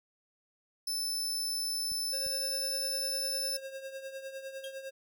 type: tone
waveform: sawtooth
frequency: 5274 Hz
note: E8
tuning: in tune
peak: -29 dBFS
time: 0.87-3.57 s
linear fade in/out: 5 ms
type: clicks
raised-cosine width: 5 ms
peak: -38 dBFS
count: 2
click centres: 1.918 / 2.265 s
type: tone with tremolo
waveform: square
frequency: 537 Hz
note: C5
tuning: 45 cents sharp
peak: -38 dBFS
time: 2.12-4.91 s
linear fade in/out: 20 ms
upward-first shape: triangle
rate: 9.9 Hz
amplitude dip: 70%
type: tone with exponential decay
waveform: 45% pulse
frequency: 3225 Hz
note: G7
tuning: 48 cents sharp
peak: -39 dBFS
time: 4.64-4.76 s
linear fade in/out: 1 ms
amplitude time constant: 26 ms
effects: none